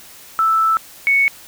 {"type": "tone pair in turn", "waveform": "sine", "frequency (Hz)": [1318.5, 2217], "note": ["E6", "C#7"], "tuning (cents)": [0, 0], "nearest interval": "major sixth", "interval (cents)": 900, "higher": "second", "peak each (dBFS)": [-12, -11], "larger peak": "second", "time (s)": [[0.39, 0.77], [1.07, 1.28]], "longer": "first", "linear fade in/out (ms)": 0, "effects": ["white hiss -41 dBFS RMS until 1.47 s"]}